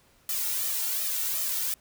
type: noise with flanger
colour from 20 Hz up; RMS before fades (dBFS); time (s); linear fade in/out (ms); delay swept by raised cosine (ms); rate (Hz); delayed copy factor
blue; -29; 0.29-1.74; 2; 1.6 to 2.21; 2.7; +0.7
effects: pink hiss -62 dBFS RMS until 1.8 s